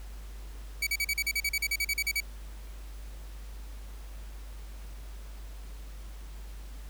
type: tone bursts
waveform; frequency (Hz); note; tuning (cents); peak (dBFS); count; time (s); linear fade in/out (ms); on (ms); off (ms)
sawtooth; 2276; C#7; +45; -23; 16; 0.82-2.204; 5; 49; 40
effects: added 50 Hz sine -40 dBFS peak until 6.89 s + pink hiss -54 dBFS RMS until 6.89 s